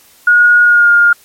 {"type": "tone with pitch glide", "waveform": "sine", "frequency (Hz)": [1443, 1414.9], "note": ["F#6", "F6"], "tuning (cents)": [-44, 22], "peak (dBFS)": -4, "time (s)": [0.27, 1.13], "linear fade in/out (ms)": 5, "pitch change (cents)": -34, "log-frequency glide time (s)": [0.63, 0.9], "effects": ["white hiss -45 dBFS RMS until 1.24 s", "MP3 64 kbps"]}